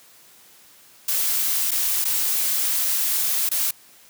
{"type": "noise with dropouts", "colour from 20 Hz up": "blue", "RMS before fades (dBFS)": -22, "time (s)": [1.08, 3.71], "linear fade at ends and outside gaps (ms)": 5, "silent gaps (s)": [[1.709, 1.715], [2.044, 2.051], [3.491, 3.513]], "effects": ["white hiss -51 dBFS RMS until 4.09 s", "high-pass 100 Hz 12 dB/octave"]}